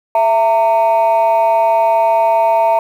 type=tone pair together; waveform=sine; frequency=665 / 912.4 Hz; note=E5 / A#5; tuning=+15 / -37 cents; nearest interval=perfect fourth; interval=548 cents; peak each=-10 dBFS; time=0.15-2.79 s; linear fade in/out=2 ms; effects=tanh soft clip ceiling -6 dBFS + 7-bit